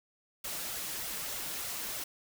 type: noise with flanger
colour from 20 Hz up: white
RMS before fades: -38 dBFS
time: 0.44-2.04 s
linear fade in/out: 5 ms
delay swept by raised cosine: 1.4 to 6.6 ms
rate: 3.3 Hz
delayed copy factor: +0.65
effects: none